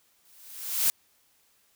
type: noise with exponential growth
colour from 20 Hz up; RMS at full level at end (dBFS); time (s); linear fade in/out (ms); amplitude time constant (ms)
blue; -21; 0.25-0.9; 0; 140
effects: white hiss -66 dBFS RMS until 1.75 s